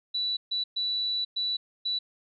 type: tone bursts at uneven times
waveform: sine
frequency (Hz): 3951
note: B7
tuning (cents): 0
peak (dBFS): -26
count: 5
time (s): 0.14-0.37 / 0.51-0.64 / 0.76-1.25 / 1.36-1.57 / 1.85-1.99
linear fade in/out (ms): 10
effects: none